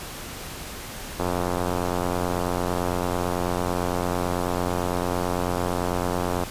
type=click train; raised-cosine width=1 ms; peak=-11 dBFS; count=467; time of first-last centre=1.2-6.436 s; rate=89 Hz; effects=pink hiss -36 dBFS RMS until 6.5 s + resampled to 32000 Hz